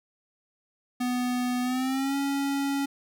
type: tone with pitch glide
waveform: square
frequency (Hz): 247.9 to 278.3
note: B3 to C#4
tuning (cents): +7 to +7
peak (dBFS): -26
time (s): 1-2.86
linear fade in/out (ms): 10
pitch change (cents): +200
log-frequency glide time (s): 1.62-2.16
effects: none